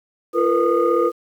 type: tone cluster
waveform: sine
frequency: 343.7 / 457.2 / 493.1 / 1227 Hz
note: F4 / A#4 / B4 / D#6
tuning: -28 / -34 / -3 / -25 cents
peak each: -19 / -20 / -18 / -21 dBFS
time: 0.33-1.12 s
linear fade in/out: 50 ms
effects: tanh soft clip ceiling -7 dBFS + 8-bit